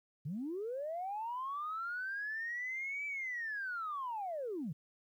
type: linear two-way sweep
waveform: sine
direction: up then down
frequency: 130.5 to 2321 to 130.5 Hz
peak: -36 dBFS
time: 0.25-4.73 s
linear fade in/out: 10 ms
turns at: 3.06 s
effects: tanh soft clip ceiling -32 dBFS + 12-bit